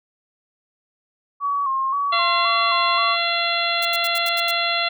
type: tone with vibrato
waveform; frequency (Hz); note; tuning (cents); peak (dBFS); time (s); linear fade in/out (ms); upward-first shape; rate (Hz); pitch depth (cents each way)
sine; 1100; C#6; -14; -19; 1.4-3.17; 50; square; 1.9; 51
type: harmonic tone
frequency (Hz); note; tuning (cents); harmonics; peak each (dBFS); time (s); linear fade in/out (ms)
684; F5; -36; 1 / 2 / 3 / 4 / 5 / 6; -26 / -26 / -26 / -26 / -26 / -26; 2.12-4.89; 10
type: noise bursts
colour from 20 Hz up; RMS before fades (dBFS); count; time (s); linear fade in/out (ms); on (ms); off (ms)
blue; -30; 7; 3.82-4.511; 2; 31; 79
effects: none